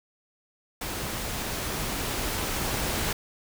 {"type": "noise with level ramp", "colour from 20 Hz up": "pink", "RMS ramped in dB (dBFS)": [-33, -28], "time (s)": [0.81, 3.13], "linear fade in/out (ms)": 5, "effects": []}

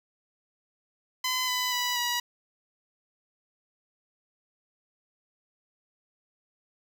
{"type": "tone with pitch steps", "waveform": "10% pulse", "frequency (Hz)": [1017, 1000.1, 983.5, 967.2], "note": ["C6", "B5", "B5", "B5"], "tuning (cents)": [-50, 21, -7, -36], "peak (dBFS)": -18, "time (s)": [1.24, 2.2], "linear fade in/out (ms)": 5, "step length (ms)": 240, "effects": []}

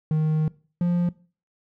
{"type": "tone pair in turn", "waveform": "triangle", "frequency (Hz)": [155.56, 174.96], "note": ["D#3", "F3"], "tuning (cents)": [0, 3], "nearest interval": "major second", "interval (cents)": 203, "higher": "second", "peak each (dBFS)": -17, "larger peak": "neither", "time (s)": [[0.11, 0.48], [0.81, 1.09]], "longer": "first", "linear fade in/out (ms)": 2, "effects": ["noise-tail reverb RT60 0.4 s tail -21 dB re dry"]}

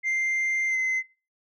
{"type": "tone with pitch glide", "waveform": "sine", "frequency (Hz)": [2093, 2056], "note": ["C7", "C7"], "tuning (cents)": [0, -31], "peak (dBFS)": -20, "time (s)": [0.03, 1.03], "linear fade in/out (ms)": 50, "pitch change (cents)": -31, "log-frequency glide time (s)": [0.68, 0.77], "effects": ["noise-tail reverb RT60 0.3 s tail -19 dB re dry", "tanh soft clip ceiling -22 dBFS"]}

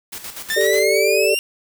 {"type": "noise with tremolo", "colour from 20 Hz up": "white", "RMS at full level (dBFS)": -31, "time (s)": [0.12, 0.84], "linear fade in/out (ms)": 10, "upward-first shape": "square", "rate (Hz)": 8.2, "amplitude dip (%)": 60}
{"type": "exponential sweep", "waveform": "sawtooth", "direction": "up", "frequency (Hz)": [1760, 2812], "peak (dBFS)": -16, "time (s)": [0.5, 1.39], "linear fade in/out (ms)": 0}
{"type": "chord", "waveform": "sine", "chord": "G suspended second", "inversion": "none", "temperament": "just", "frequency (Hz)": [392, 441, 588], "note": ["G4", "A4", "D5"], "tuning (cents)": [0, 4, 2], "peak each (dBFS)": -19, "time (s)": [0.56, 1.35], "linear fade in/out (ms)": 10}
{"effects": []}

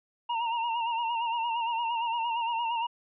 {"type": "tone with vibrato", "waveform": "square", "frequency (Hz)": 929, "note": "A#5", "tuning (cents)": -6, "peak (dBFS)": -28, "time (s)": [0.29, 2.87], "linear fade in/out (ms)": 10, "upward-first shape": "sine", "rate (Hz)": 8.7, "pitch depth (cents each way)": 58, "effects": ["resampled to 8000 Hz"]}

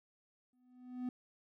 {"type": "tone with exponential growth", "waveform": "triangle", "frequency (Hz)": 250, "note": "B3", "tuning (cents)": 21, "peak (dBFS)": -32, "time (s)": [0.53, 1.09], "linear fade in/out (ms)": 2, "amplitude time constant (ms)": 120, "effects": []}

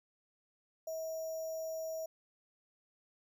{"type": "tone with sample-and-hold", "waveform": "sine", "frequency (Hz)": 642, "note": "E5", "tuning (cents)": -46, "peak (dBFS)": -37, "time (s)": [0.87, 2.06], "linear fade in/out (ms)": 5, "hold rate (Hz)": 6300, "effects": []}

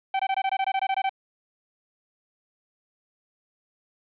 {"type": "tone bursts", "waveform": "45% pulse", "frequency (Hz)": 772, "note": "G5", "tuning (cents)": -27, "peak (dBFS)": -22, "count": 13, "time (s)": [0.14, 1.094], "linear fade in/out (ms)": 5, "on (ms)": 54, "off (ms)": 21, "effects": ["resampled to 8000 Hz", "10-bit"]}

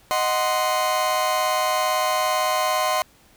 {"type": "chord", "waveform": "40% pulse", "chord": "C diminished", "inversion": "first", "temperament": "equal with one note detuned", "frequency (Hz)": [622.3, 740, 1042.3], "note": ["Eb5", "Gb5", "C6"], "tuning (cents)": [0, 0, -7], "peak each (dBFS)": [-24, -24, -22], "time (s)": [0.11, 3.02], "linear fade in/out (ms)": 0, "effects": ["pink hiss -55 dBFS RMS until 3.36 s"]}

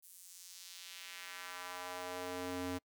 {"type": "tone with high-pass filter sweep", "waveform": "square", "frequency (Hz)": 90.4, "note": "F#2", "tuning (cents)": -40, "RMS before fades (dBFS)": -45, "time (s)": [0.02, 2.79], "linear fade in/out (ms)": 20, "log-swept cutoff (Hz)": [11000, 210], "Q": 1.2, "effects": ["noise-tail reverb RT60 0.1 s tail -25 dB re dry"]}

